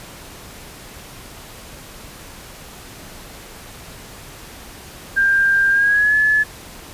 sine tone with pitch glide, 1594 to 1718.3 Hz, G6 to A6, +28 to -42 cents, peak -12 dBFS, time 5.16-6.44 s, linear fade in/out 20 ms, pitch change +130 cents, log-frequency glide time 5.7-6.16 s, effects pink hiss -38 dBFS RMS until 6.93 s + resampled to 32000 Hz

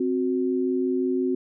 sine tone pair together, 261.6 / 367.3 Hz, C4 / F#4, 0 / -13 cents, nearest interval tritone, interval 587 cents, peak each -24 dBFS, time 0-1.35 s, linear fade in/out 5 ms, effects none

